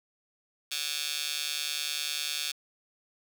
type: tone with high-pass filter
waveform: 15% pulse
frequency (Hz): 150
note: D3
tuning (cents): +37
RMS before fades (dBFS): -33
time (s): 0.71-2.52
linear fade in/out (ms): 10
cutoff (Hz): 3500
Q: 1.8
effects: none